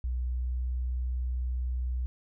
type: tone with pitch glide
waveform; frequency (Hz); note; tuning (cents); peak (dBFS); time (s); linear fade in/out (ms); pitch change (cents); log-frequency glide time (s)
sine; 61.74 to 62.24; B1 to B1; 0 to +14; -28; 0.04-2.06; 0; +14; 0.21-0.63
effects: none